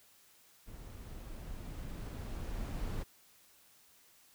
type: noise with level ramp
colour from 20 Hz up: brown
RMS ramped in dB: -49 to -37 dBFS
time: 0.66-3.04 s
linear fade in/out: 20 ms
effects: white hiss -64 dBFS RMS until 4.34 s